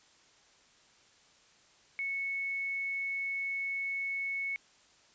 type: tone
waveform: sine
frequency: 2206 Hz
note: C#7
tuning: 9 cents flat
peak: -32 dBFS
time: 1.99-4.56 s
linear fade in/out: 0 ms
effects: white hiss -63 dBFS RMS until 5.14 s + resampled to 16000 Hz